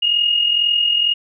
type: tone with amplitude modulation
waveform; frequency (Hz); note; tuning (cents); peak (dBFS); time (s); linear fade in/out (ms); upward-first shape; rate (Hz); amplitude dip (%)
sine; 2858; F7; +39; -11; 0.02-1.14; 10; sine; 42.1; 55
effects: none